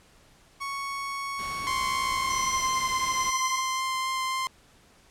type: tone with pitch glide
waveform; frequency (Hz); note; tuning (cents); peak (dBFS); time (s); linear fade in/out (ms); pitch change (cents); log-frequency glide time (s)
30% pulse; 1108.7 to 1034.5; C#6 to C6; 0 to -20; -28; 0.6-3.61; 20; -120; 2.02-2.84
type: noise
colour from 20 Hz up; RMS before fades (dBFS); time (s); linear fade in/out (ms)
pink; -42; 1.38-3.31; 20
type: tone with vibrato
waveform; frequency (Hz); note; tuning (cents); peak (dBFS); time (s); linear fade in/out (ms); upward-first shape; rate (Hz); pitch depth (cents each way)
sawtooth; 1046.5; C6; 0; -23; 1.67-4.47; 0; triangle; 3.8; 8
type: tone with tremolo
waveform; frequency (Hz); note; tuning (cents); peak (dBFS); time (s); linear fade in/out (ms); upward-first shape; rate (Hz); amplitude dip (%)
sine; 5920; F#8; 0; -31; 2.29-3.81; 20; sine; 1.2; 55
effects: pink hiss -58 dBFS RMS until 5.1 s + low-pass 10000 Hz 12 dB/octave